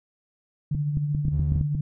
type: tone with tremolo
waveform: sine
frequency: 146.83 Hz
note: D3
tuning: in tune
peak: -21 dBFS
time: 0.71-1.81 s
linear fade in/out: 5 ms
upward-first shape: triangle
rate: 13 Hz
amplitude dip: 45%
type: clicks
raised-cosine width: 5 ms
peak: -16 dBFS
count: 10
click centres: 0.749 / 0.972 / 1.149 / 1.252 / 1.283 / 1.395 / 1.521 / 1.559 / 1.611 / 1.75 s
type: tone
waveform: triangle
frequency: 77.78 Hz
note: D#2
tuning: in tune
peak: -23 dBFS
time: 1.3-1.64 s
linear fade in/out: 50 ms
effects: none